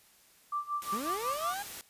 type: tone with tremolo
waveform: sine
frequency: 1174.7 Hz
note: D6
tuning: in tune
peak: -29 dBFS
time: 0.52-1.54 s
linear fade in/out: 5 ms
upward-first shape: sine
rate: 5.5 Hz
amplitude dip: 90%
type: noise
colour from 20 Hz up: white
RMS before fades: -43 dBFS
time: 0.82-1.81 s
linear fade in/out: 0 ms
type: linear sweep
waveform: 30% pulse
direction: up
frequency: 185 to 830.6 Hz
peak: -33 dBFS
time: 0.92-1.63 s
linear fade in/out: 10 ms
effects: white hiss -62 dBFS RMS until 1.89 s + resampled to 32000 Hz